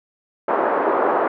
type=band-pass noise; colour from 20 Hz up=pink; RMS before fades=-19 dBFS; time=0.48-1.28 s; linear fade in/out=5 ms; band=350 to 1300 Hz; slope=24 dB/octave; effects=none